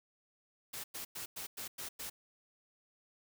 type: noise bursts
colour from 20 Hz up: white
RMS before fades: -43 dBFS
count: 7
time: 0.73-2.1 s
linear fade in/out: 10 ms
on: 110 ms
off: 100 ms
effects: none